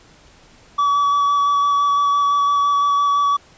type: tone with vibrato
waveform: triangle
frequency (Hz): 1142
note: D6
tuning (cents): -49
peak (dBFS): -12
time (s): 0.78-3.37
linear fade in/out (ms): 10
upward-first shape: square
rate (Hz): 5.9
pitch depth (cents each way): 9
effects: pink hiss -49 dBFS RMS until 3.57 s + resampled to 16000 Hz